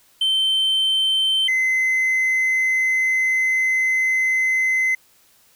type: tone pair in turn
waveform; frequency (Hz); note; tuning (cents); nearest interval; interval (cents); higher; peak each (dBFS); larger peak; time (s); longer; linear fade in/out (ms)
triangle; 3100 / 2051; G7 / C7; -20 / -35; perfect fifth; 715; first; -14; neither; 0.21-1.48 / 1.48-4.95; second; 5
effects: tanh soft clip ceiling -10 dBFS + white hiss -56 dBFS RMS until 5.55 s

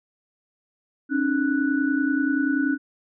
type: tone cluster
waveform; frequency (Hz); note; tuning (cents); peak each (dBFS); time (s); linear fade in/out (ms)
sine; 271.8 / 302.2 / 1479; C#4 / D4 / F#6; -34 / +50 / -1; -22 / -24 / -28; 1.09-2.78; 50
effects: none

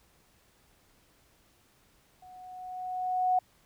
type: tone with level ramp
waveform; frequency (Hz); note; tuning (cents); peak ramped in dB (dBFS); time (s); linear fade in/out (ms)
sine; 736; F#5; -9; -49 to -21; 2.22-3.39; 5
effects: pink hiss -65 dBFS RMS until 3.65 s

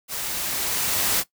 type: noise with level ramp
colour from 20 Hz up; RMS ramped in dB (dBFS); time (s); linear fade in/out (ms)
white; -30 to -21; 0.08-1.24; 50
effects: noise-tail reverb RT60 0.1 s tail -17 dB re dry

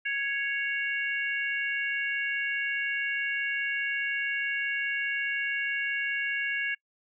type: harmonic tone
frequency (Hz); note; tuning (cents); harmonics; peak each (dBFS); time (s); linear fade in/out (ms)
554.4; C#5; 0; 3 / 4 / 5; -30 / -32 / -34; 0.05-6.75; 10
effects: noise-tail reverb RT60 0.1 s tail -26 dB re dry

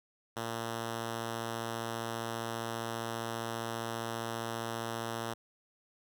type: tone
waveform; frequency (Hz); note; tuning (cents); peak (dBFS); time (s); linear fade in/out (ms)
5% pulse; 115; A#2; -23; -24; 0.36-5.34; 10
effects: none

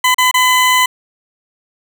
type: tone with dropouts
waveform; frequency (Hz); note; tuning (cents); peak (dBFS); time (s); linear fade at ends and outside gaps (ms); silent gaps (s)
20% pulse; 1009; B5; +37; -4; 0.04-0.86; 5; 0.145-0.182 / 0.313-0.341
effects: none

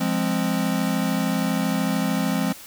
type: chord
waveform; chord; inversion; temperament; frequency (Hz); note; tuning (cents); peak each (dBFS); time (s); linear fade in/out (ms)
square; F minor; none; equal; 174.61 / 207.7 / 261.6; F3 / Ab3 / C4; 0 / 0 / 0; -26; 0-2.53; 10
effects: white hiss -42 dBFS RMS until 2.66 s

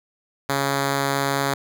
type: tone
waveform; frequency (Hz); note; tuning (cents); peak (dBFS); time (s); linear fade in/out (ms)
5% pulse; 138.8; C#3; +3; -9; 0.49-1.54; 5
effects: none

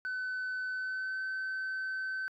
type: tone with pitch glide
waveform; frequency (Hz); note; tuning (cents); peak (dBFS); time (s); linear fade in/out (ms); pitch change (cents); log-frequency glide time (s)
sine; 1511 to 1533; F#6 to G6; +36 to -39; -31; 0.05-2.28; 0; +25; 0.71-1.22
effects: tanh soft clip ceiling -32 dBFS

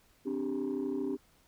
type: chord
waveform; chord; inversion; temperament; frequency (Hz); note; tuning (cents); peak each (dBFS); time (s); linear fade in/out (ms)
sine; C suspended second; none; just; 261.6 / 294.3 / 392.4; C4 / D4 / G4; 0 / +4 / +2; -34; 0.25-1.17; 20
effects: tanh soft clip ceiling -27 dBFS + pink hiss -66 dBFS RMS until 1.47 s

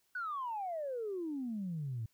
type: exponential sweep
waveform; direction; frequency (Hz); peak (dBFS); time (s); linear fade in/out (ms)
sine; down; 1512 to 106.4; -35; 0.15-2.06; 5
effects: tanh soft clip ceiling -31 dBFS + white hiss -75 dBFS RMS until 2.13 s

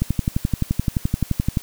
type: click train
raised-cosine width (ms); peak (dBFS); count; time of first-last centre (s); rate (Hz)
5; -6; 19; 0.02-1.572; 11.6
effects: white hiss -42 dBFS RMS until 1.62 s

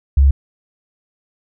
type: tone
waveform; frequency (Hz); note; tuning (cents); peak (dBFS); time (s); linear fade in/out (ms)
sine; 68.8; C#2; -12; -7; 0.17-0.31; 5
effects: none

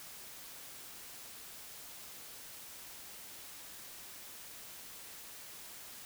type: silence
effects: white hiss -50 dBFS RMS until 6.05 s

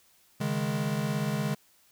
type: chord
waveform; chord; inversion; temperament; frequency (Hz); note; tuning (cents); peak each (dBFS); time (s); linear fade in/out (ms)
square; C# suspended second; none; equal; 138.59 / 155.56 / 207.7; C#3 / D#3 / G#3; 0 / 0 / 0; -33 / -33 / -32; 0.4-1.55; 10
effects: white hiss -63 dBFS RMS until 1.91 s

